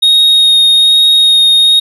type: tone with vibrato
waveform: triangle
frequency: 3729 Hz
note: A#7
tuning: in tune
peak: -3 dBFS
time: 0.02-1.8 s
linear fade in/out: 10 ms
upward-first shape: sine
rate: 1.2 Hz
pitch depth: 9 cents each way
effects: none